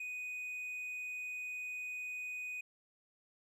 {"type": "tone", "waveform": "triangle", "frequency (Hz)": 2489, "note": "D#7", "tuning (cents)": 0, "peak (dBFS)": -38, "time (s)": [0, 2.61], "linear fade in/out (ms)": 5, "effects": []}